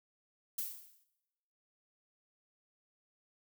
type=noise with exponential decay; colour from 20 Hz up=violet; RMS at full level=-35 dBFS; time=0.58-1.04 s; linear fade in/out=5 ms; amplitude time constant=100 ms; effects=noise-tail reverb RT60 1.0 s tail -19 dB re dry